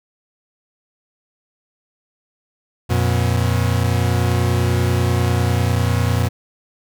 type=tone pair together; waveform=40% pulse; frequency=89.97 / 120.1 Hz; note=F#2 / B2; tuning=-48 / -48 cents; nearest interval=perfect fourth; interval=500 cents; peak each=-17 dBFS; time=2.89-6.29 s; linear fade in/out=20 ms; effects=none